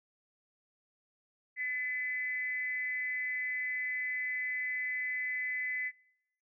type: tone with frequency modulation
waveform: sine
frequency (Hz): 2017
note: B6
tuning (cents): +36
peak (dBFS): -32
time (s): 1.56-5.92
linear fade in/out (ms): 50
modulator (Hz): 264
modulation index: 0.42
effects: noise-tail reverb RT60 0.8 s tail -25 dB re dry